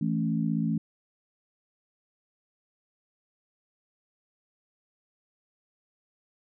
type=chord; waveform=sine; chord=A major; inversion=second; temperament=equal; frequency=164.81 / 220 / 277.2 Hz; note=E3 / A3 / C#4; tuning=0 / 0 / 0 cents; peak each=-28 / -28 / -32 dBFS; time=0.01-0.78 s; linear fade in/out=5 ms; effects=none